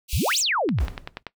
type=high-pass noise; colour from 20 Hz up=pink; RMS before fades=-32 dBFS; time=0.08-0.44 s; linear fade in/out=50 ms; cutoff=2400 Hz; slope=96 dB/octave
type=exponential two-way sweep; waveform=sine; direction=up then down; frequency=46.25 to 8372 to 46.25 Hz; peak=-20 dBFS; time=0.13-0.85 s; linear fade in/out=0 ms; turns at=0.39 s
type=click train; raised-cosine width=0.3 ms; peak=-15 dBFS; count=7; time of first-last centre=0.69-1.267 s; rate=10.4 Hz
type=noise with exponential decay; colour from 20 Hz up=brown; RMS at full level=-27 dBFS; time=0.8-1.23 s; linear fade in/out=2 ms; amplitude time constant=93 ms
effects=noise-tail reverb RT60 0.1 s tail -21 dB re dry